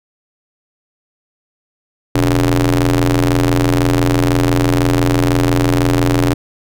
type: ring-modulated tone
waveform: sawtooth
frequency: 86 Hz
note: F2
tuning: 26 cents flat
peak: -4 dBFS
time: 2.15-6.34 s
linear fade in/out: 5 ms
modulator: 203 Hz
effects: none